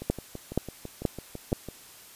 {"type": "two click trains", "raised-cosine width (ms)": 2, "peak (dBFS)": [-10, -23], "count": [4, 11], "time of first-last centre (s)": [[0.1, 1.529], [0.02, 1.687]], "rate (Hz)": [2.1, 6], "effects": ["white hiss -50 dBFS RMS until 2.15 s", "resampled to 32000 Hz"]}